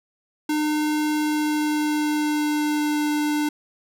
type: tone with pitch glide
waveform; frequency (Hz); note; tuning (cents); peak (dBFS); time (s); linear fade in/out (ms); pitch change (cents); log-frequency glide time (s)
square; 303 to 298.5; D#4 to D4; -46 to +28; -21; 0.49-3.49; 5; -26; 1.16-3.1
effects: none